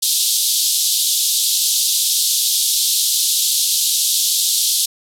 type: band-pass noise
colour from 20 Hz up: pink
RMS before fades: -17 dBFS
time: 0.02-4.86 s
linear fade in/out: 10 ms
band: 3400 to 14000 Hz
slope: 48 dB/octave
effects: none